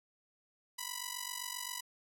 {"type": "ring-modulated tone", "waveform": "5% pulse", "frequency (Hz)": 987.8, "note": "B5", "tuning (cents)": 0, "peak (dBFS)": -24, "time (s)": [0.78, 1.81], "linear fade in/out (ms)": 10, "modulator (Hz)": 23.8, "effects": []}